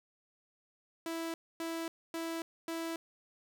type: tone bursts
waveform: sawtooth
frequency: 329.6 Hz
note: E4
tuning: in tune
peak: -32 dBFS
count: 4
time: 1.06-2.96 s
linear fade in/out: 2 ms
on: 280 ms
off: 260 ms
effects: 12-bit